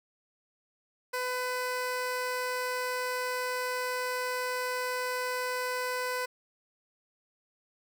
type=tone; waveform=15% pulse; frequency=502 Hz; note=B4; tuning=28 cents sharp; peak=-24 dBFS; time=1.13-6.26 s; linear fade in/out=10 ms; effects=none